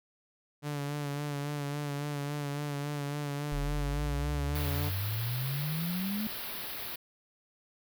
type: tone with vibrato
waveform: sawtooth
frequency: 144.7 Hz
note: D3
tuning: 25 cents flat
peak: -29 dBFS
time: 0.62-4.92 s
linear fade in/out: 50 ms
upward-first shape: sine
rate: 3.6 Hz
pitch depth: 34 cents each way
type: exponential sweep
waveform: sine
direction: up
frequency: 39.01 to 220.3 Hz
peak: -31 dBFS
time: 3.52-6.27 s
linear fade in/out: 0 ms
type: band-stop noise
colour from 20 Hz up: white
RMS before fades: -39 dBFS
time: 4.55-6.96 s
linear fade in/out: 5 ms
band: 4900 to 11000 Hz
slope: 48 dB/octave
effects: none